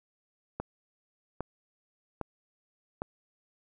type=click train; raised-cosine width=1 ms; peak=-19 dBFS; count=4; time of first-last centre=0.6-3.019 s; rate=1.24 Hz; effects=none